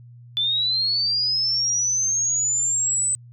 sine linear sweep, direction up, 3481 to 8090 Hz, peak -19 dBFS, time 0.37-3.15 s, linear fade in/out 0 ms, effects added 120 Hz sine -42 dBFS peak until 3.32 s

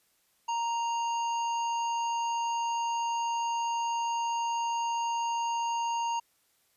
harmonic tone, 932.3 Hz, A#5, in tune, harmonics 1 / 3 / 5 / 7, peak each -28 / -40 / -51 / -44 dBFS, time 0.48-6.2 s, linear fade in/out 10 ms, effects white hiss -70 dBFS RMS until 6.76 s + resampled to 32000 Hz

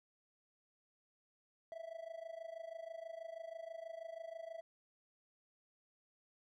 triangle tone with amplitude modulation, 659 Hz, E5, 1 cent flat, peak -40 dBFS, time 1.72-4.61 s, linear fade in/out 0 ms, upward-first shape sine, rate 26.2 Hz, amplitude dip 85%, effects none

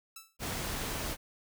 5% pulse tone with exponential decay, 1318.5 Hz, E6, in tune, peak -30 dBFS, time 0.16-0.37 s, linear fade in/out 5 ms, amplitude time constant 45 ms
pink noise, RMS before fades -36 dBFS, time 0.39-1.17 s, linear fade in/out 50 ms
effects none

